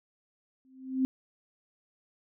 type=tone with exponential growth; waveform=sine; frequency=261.6 Hz; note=C4; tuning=in tune; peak=-21 dBFS; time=0.65-1.05 s; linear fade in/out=0 ms; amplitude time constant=86 ms; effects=none